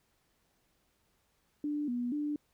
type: tone with pitch steps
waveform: sine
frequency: 295.1 / 243 / 295.5 Hz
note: D4 / B3 / D4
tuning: +8 / -28 / +11 cents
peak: -31 dBFS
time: 1.64-2.36 s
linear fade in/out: 2 ms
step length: 240 ms
effects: pink hiss -74 dBFS RMS until 2.53 s